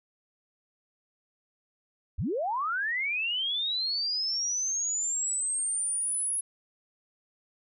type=linear sweep; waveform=sine; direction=up; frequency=43.48 to 10580 Hz; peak=-27 dBFS; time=2.18-6.41 s; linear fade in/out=10 ms; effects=none